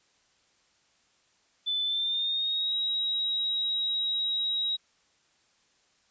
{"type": "tone with pitch glide", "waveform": "sine", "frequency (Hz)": [3509, 3827], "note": ["A7", "A#7"], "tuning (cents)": [-5, 45], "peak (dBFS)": -26, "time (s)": [1.66, 4.77], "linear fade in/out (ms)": 20, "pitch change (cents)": 150, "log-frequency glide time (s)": [1.84, 2.75], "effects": ["white hiss -67 dBFS RMS until 6.1 s", "resampled to 16000 Hz"]}